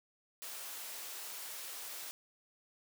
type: high-pass noise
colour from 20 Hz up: white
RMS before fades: -45 dBFS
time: 0.42-2.11 s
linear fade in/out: 0 ms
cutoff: 440 Hz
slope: 12 dB/octave
effects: none